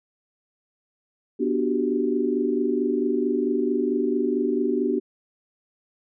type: chord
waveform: sine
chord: G major seventh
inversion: first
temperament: just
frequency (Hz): 245 / 294 / 367.5 / 392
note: B3 / D4 / F#4 / G4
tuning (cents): -14 / +2 / -12 / 0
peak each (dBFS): -26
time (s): 1.39-5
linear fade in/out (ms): 20
effects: none